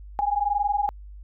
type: tone pair together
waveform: sine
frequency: 809.3 / 830.6 Hz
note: G#5 / G#5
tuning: -45 / 0 cents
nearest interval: unison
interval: 45 cents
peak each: -24 dBFS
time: 0.19-0.89 s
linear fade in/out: 0 ms
effects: added 50 Hz sine -39 dBFS peak until 1.23 s